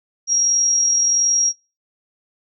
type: tone with amplitude modulation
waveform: sine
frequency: 5640 Hz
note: F8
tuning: 16 cents sharp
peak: -13 dBFS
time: 0.27-1.53 s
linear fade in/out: 50 ms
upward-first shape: sine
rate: 41.4 Hz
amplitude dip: 30%
effects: noise-tail reverb RT60 0.3 s tail -20 dB re dry